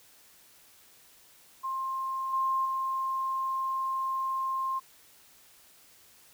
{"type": "tone with level steps", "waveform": "sine", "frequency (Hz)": 1059, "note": "C6", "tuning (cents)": 21, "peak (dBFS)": [-30, -25, -28], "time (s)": [1.63, 4.8], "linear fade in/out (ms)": 20, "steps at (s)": [2.33, 2.65], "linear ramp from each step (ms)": 5, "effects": ["white hiss -58 dBFS RMS until 6.33 s"]}